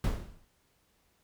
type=noise with exponential decay; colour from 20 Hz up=brown; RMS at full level=-24 dBFS; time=0.04-0.45 s; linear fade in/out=2 ms; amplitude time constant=88 ms; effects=pink hiss -71 dBFS RMS until 1.23 s